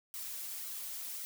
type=noise with flanger; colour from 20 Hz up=blue; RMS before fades=-42 dBFS; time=0.14-1.25 s; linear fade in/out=0 ms; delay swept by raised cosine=1.1 to 4.1 ms; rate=1.9 Hz; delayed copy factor=-0.55; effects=none